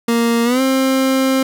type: tone with pitch glide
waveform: 30% pulse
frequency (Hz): 233.1 to 264.7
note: A#3 to C4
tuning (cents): 0 to +20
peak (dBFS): -10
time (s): 0.08-1.43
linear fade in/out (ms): 5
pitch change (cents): +220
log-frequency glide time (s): 0.44-0.61
effects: none